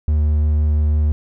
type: tone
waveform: triangle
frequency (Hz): 75.5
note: D2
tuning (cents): +48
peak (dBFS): -11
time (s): 0.08-1.12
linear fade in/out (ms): 0
effects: none